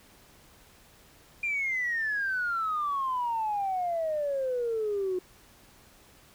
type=exponential sweep; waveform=sine; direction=down; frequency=2412 to 360 Hz; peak=-26 dBFS; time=1.43-5.19 s; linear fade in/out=5 ms; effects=tanh soft clip ceiling -22 dBFS + pink hiss -57 dBFS RMS until 6.34 s